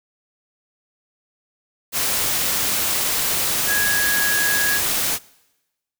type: tone in noise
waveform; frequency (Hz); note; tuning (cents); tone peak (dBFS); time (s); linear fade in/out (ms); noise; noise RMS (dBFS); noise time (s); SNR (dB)
sine; 1661.2; G#6; 0; -19; 3.66-4.81; 50; white; -21; 1.92-5.19; -1
effects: noise-tail reverb RT60 1.0 s tail -23 dB re dry